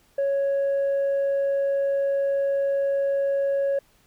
sine tone with tanh clipping, 554.4 Hz, C#5, in tune, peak -21 dBFS, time 0.18-3.79 s, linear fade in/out 5 ms, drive 1 dB, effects pink hiss -61 dBFS RMS until 4.06 s

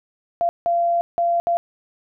sine tone bursts at uneven times, 687 Hz, F5, 29 cents flat, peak -16 dBFS, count 4, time 0.41-0.49 / 0.66-1.01 / 1.18-1.4 / 1.47-1.57 s, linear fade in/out 0 ms, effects none

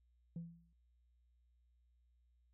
sine tone with exponential decay, 168.2 Hz, E3, 35 cents sharp, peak -38 dBFS, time 0.36-0.73 s, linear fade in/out 2 ms, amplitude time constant 79 ms, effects tanh soft clip ceiling -40 dBFS + added 60 Hz sine -70 dBFS peak until 2.53 s

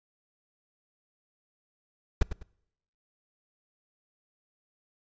brown noise with echo, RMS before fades -20 dBFS, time 2.21-2.23 s, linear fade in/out 5 ms, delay 100 ms, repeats 2, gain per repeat -11 dB, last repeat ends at 2.43 s, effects noise-tail reverb RT60 0.8 s tail -25 dB re dry + resampled to 16000 Hz

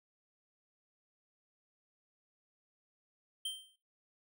square tone with exponential decay, 3136 Hz, G7, in tune, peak -34 dBFS, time 3.45-3.76 s, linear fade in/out 5 ms, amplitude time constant 67 ms, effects noise-tail reverb RT60 0.3 s tail -17 dB re dry

